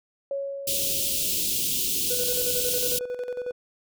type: tone with exponential decay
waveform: sine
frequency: 554.4 Hz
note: C#5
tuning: in tune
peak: -25 dBFS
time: 0.31-2.02 s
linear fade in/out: 2 ms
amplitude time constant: 370 ms
type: band-stop noise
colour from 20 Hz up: white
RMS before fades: -26 dBFS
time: 0.67-2.99 s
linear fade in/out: 5 ms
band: 450 to 2700 Hz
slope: 48 dB/octave
type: tone with tremolo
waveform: triangle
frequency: 493.9 Hz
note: B4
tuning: in tune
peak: -25 dBFS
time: 2.1-3.52 s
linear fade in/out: 10 ms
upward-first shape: square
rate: 11 Hz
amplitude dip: 60%
effects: none